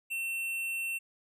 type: tone with hard clipping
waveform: sine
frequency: 2700 Hz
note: E7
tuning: 41 cents sharp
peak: -33 dBFS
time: 0.1-0.99 s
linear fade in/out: 20 ms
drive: 14 dB
effects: resampled to 32000 Hz